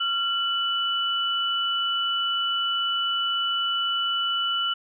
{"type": "tone pair together", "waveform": "sine", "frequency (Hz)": [1376.4, 2971], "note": ["F6", "F#7"], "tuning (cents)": [-26, 6], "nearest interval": "octave + minor second", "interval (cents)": 1332, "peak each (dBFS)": [-27, -24], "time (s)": [0, 4.74], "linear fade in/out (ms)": 10, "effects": []}